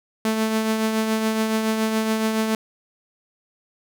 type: tone with tremolo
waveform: sawtooth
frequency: 220 Hz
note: A3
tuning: in tune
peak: -14 dBFS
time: 0.25-2.55 s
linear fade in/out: 2 ms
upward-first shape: triangle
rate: 7.1 Hz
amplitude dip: 45%
effects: none